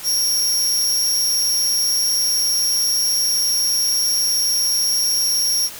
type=tone with amplitude modulation; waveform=sawtooth; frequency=5588 Hz; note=F8; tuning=in tune; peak=-10 dBFS; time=0.03-5.7 s; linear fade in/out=50 ms; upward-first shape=sine; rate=207 Hz; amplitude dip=80%; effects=white hiss -35 dBFS RMS until 5.79 s